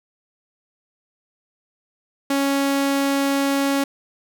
sawtooth tone, 277.2 Hz, C#4, in tune, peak -14 dBFS, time 2.3-3.84 s, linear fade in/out 5 ms, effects none

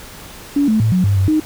sine tone with pitch steps, 285.2 / 218.2 / 110.5 / 183.4 / 99.7 / 95.9 / 309.9 Hz, C#4 / A3 / A2 / F#3 / G2 / G2 / D#4, +49 / -14 / +8 / -15 / +30 / -37 / -7 cents, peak -11 dBFS, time 0.56-1.4 s, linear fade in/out 5 ms, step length 120 ms, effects pink hiss -36 dBFS RMS until 1.45 s

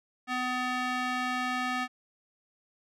square tone with band-pass filter, 251.6 Hz, B3, 32 cents sharp, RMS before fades -31 dBFS, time 0.27-1.88 s, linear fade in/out 50 ms, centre 1700 Hz, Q 1, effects none

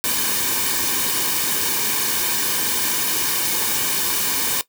white noise with comb filter, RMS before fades -21 dBFS, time 0.04-4.61 s, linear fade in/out 0 ms, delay 1.5 ms, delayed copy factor -0.65, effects noise-tail reverb RT60 0.1 s tail -17 dB re dry

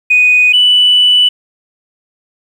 sine tone pair in turn, 2486 / 2973 Hz, D#7 / F#7, -2 / +8 cents, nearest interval minor third, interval 310 cents, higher second, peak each -4 dBFS, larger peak neither, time 0.1-0.53 / 0.53-1.29 s, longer second, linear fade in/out 10 ms, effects tanh soft clip ceiling 0 dBFS + 7-bit

